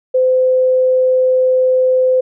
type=tone; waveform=sine; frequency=513 Hz; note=C5; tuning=34 cents flat; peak=-9 dBFS; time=0.14-2.21 s; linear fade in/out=10 ms; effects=none